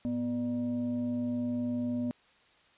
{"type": "tone with frequency modulation", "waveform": "sine", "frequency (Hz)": 244.8, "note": "B3", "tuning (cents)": -15, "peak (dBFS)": -29, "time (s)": [0.05, 2.11], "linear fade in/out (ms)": 0, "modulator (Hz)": 352, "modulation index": 0.45, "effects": ["white hiss -63 dBFS RMS until 2.77 s", "resampled to 8000 Hz"]}